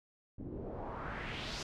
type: noise with low-pass filter sweep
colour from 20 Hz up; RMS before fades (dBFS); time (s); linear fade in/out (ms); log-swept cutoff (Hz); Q
pink; -42; 0.38-1.63; 5; 250 to 5800; 2.2
effects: none